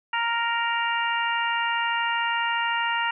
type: harmonic tone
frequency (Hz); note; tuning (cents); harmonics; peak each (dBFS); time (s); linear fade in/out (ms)
466.2; A#4; 0; 2 / 3 / 4 / 5 / 6; -26 / -29 / -29 / -35 / -30; 0.13-3.11; 5
effects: none